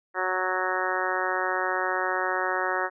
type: harmonic tone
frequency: 185 Hz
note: F#3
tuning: in tune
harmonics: 2 / 3 / 4 / 5 / 6 / 7 / 8 / 9 / 10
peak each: -33 / -33 / -33 / -33 / -33 / -33 / -33 / -33 / -33 dBFS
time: 0.14-2.9 s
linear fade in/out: 50 ms
effects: none